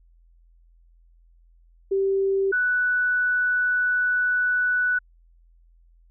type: tone pair in turn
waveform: sine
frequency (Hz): 389.5 / 1483.4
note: G4 / F#6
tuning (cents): -11 / +4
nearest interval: octave + major seventh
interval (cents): 2315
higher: second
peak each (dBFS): -19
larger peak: neither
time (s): 1.91-2.52 / 2.52-4.99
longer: second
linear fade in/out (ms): 10
effects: added 42 Hz sine -53 dBFS peak until 6.1 s